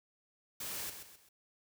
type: noise with echo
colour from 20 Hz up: white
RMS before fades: -41 dBFS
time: 0.6-0.9 s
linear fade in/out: 5 ms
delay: 130 ms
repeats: 3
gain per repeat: -8 dB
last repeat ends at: 1.29 s
effects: none